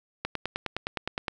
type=click train; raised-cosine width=0.3 ms; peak=-13 dBFS; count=11; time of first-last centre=0.25-1.282 s; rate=9.69 Hz; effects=none